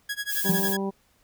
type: tone with tremolo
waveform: sawtooth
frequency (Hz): 1661.2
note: G#6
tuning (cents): 0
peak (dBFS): -23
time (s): 0.09-0.77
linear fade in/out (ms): 5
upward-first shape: sine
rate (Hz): 11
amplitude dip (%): 95
type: noise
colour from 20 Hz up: violet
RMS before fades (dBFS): -28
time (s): 0.28-0.77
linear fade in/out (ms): 50
type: harmonic tone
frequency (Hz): 195.4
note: G3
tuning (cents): -5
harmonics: 1 / 2 / 3 / 4 / 5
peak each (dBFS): -28 / -30 / -39 / -38 / -38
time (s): 0.44-0.91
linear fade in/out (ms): 20
type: tone with exponential decay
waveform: sine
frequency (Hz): 174.61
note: F3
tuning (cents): 0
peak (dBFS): -19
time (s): 0.49-0.8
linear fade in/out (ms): 5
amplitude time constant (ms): 66
effects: pink hiss -64 dBFS RMS until 1.23 s